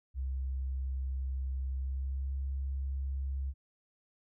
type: tone with pitch glide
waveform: sine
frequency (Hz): 65.9 to 67.64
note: C2 to C#2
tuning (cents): +13 to -42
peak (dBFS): -32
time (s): 0.14-3.54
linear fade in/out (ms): 50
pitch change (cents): +45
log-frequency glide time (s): 1.74-2.35
effects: none